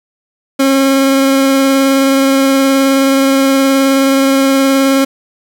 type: tone with vibrato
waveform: 30% pulse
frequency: 270.9 Hz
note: C#4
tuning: 40 cents flat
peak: -5 dBFS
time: 0.59-5.05 s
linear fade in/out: 10 ms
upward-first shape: sine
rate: 19 Hz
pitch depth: 13 cents each way
effects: none